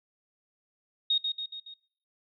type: tone with echo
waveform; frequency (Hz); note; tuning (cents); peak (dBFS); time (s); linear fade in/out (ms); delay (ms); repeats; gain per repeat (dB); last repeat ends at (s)
sine; 3729; A#7; 0; -22; 1.1-1.18; 5; 140; 4; -5; 1.74
effects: noise-tail reverb RT60 0.7 s tail -26 dB re dry